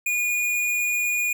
square tone, 2444 Hz, D#7, 32 cents flat, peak -22 dBFS, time 0.06-1.33 s, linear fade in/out 5 ms, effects 10-bit

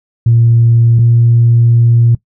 sine tone pair in turn, 116.54 / 117.49 Hz, A#2 / A#2, 0 / +14 cents, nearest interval unison, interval 14 cents, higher second, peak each -4 dBFS, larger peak neither, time 0.26-0.99 / 0.99-2.15 s, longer second, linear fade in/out 5 ms, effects noise-tail reverb RT60 0.1 s tail -20 dB re dry + tanh soft clip ceiling 0 dBFS

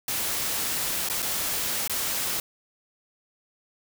white noise with dropouts, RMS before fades -28 dBFS, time 0.08-2.4 s, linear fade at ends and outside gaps 2 ms, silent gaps 1.088-1.098 / 1.222-1.226 / 1.877-1.896 s, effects none

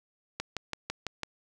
click train, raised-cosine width 0.2 ms, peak -15 dBFS, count 6, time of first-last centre 0.4-1.233 s, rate 6 Hz, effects none

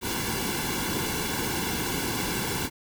pink noise with comb filter, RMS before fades -29 dBFS, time 0.01-2.7 s, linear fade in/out 50 ms, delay 1.6 ms, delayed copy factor -0.75, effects none

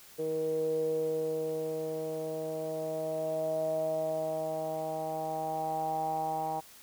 10% pulse tone with low-pass filter sweep, 158.3 Hz, D#3, 30 cents sharp, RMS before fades -33 dBFS, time 0.18-6.61 s, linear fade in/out 20 ms, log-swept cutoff 450 to 840 Hz, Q 8.9, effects white hiss -54 dBFS RMS until 6.82 s

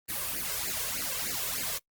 white noise with flanger, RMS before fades -33 dBFS, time 0.08-1.79 s, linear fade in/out 20 ms, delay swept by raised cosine 0.42 to 1.92 ms, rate 3.3 Hz, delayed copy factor +0.85, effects noise-tail reverb RT60 0.1 s tail -23 dB re dry + Opus 32 kbps

